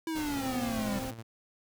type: exponential sweep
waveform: square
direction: down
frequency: 329.6 to 196.2 Hz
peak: -32 dBFS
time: 0.07-0.99 s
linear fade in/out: 2 ms
type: noise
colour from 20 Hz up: pink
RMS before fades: -41 dBFS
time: 0.15-1.11 s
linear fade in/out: 10 ms
type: tone with tremolo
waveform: sawtooth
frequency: 114 Hz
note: A#2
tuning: 38 cents flat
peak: -36 dBFS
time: 0.35-1.23 s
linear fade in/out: 20 ms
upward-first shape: square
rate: 12 Hz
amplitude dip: 50%
type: harmonic tone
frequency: 261.6 Hz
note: C4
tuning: in tune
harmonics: 1 / 2 / 3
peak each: -38 / -41 / -43 dBFS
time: 0.4-1.12 s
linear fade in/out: 20 ms
effects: none